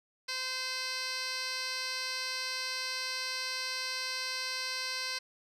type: tone with band-pass filter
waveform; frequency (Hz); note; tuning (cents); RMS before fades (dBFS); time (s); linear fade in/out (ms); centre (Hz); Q
15% pulse; 516; C5; -24; -36; 0.28-5.19; 10; 4000; 2.6
effects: none